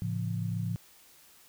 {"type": "chord", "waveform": "sine", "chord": "A augmented", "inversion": "none", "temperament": "just", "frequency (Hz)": [110, 137.5, 171.88], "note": ["A2", "C#3", "E#3"], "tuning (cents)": [0, -14, -27], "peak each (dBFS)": [-32, -38, -34], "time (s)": [0.02, 0.76], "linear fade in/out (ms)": 0, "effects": ["white hiss -58 dBFS RMS until 1.48 s"]}